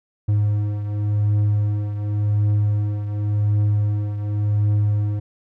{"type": "beating tone pair", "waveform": "triangle", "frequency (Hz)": [103.83, 104.73], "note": ["G#2", "G#2"], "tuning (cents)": [0, 15], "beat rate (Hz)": 0.9, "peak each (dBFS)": [-16, -23], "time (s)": [0.28, 5.2], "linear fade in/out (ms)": 10, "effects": []}